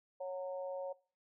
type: harmonic tone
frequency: 183.9 Hz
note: F#3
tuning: 10 cents flat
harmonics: 3 / 4 / 5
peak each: -39 / -48 / -51 dBFS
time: 0.2-0.93 s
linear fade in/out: 10 ms
effects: noise-tail reverb RT60 0.4 s tail -21 dB re dry